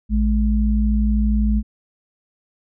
sine tone pair together, 56.22 / 211.9 Hz, A1 / G#3, +38 / +35 cents, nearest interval octave + major seventh, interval 2297 cents, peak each -16 / -19 dBFS, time 0.09-1.63 s, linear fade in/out 50 ms, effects none

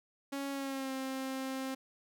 sawtooth tone with pitch glide, 277.2 to 264.8 Hz, C#4 to C4, 0 to +21 cents, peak -32 dBFS, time 0.32-1.75 s, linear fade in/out 10 ms, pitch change -79 cents, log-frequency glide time 0.51-0.92 s, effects none

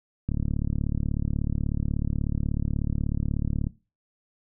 click train, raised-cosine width 5 ms, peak -14 dBFS, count 124, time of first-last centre 0.29-3.669 s, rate 36.4 Hz, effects noise-tail reverb RT60 0.3 s tail -20 dB re dry

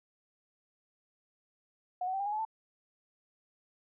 sine tone with pitch steps, 726 / 750.3 / 775.4 / 801.4 / 828.2 / 855.9 / 884.6 Hz, F#5 / F#5 / G5 / G5 / G#5 / A5 / A5, -33 / +24 / -19 / +38 / -5 / -48 / +9 cents, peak -31 dBFS, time 2.01-2.451 s, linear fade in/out 5 ms, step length 63 ms, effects none

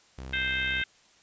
sawtooth tone, 65.41 Hz, C2, in tune, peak -34 dBFS, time 0.18-0.82 s, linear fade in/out 5 ms
harmonic tone, 523.3 Hz, C5, in tune, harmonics 3 / 4 / 5 / 6 / 7, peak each -30 / -32 / -34 / -36 / -37 dBFS, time 0.33-0.84 s, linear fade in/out 5 ms
effects white hiss -60 dBFS RMS until 1.22 s + resampled to 16000 Hz

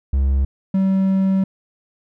triangle tone pair in turn, 67.8 / 191.77 Hz, C#2 / G3, -38 / -38 cents, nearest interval octave + tritone, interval 1800 cents, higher second, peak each -12 dBFS, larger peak neither, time 0.13-0.45 / 0.74-1.44 s, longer second, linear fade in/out 5 ms, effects none

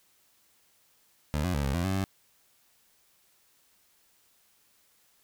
20% pulse tone with pitch steps, 74.5 / 90.6 / 71.5 / 67.9 / 86.6 / 95.1 / 96.2 Hz, D2 / F#2 / D2 / C#2 / F2 / F#2 / G2, +25 / -36 / -46 / -35 / -14 / +48 / -32 cents, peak -22 dBFS, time 1.34-2.04 s, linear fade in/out 0 ms, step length 100 ms, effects white hiss -66 dBFS RMS until 5.23 s

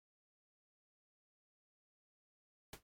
pink noise with exponential decay, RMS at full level -44 dBFS, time 2.73-2.83 s, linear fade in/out 2 ms, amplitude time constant 20 ms, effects MP3 64 kbps

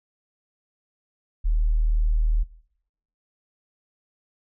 sine tone, 38.89 Hz, D#1, in tune, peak -18 dBFS, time 1.44-2.44 s, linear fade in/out 20 ms, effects noise-tail reverb RT60 0.8 s tail -20 dB re dry

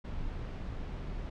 brown noise, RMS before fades -38 dBFS, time 0.04-1.3 s, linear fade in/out 10 ms, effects low-pass 4000 Hz 12 dB/octave

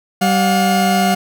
40% pulse tone pair together, 192.8 / 715.4 Hz, G3 / F5, -28 / +41 cents, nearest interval octave + major seventh, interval 2269 cents, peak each -14 dBFS, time 0.21-1.15 s, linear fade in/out 10 ms, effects none

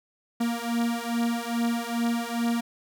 45% pulse beating tone pair, 233.1 / 235.5 Hz, A#3 / A#3, 0 / +18 cents, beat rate 2.4 Hz, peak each -28 dBFS, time 0.4-2.61 s, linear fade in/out 10 ms, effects none

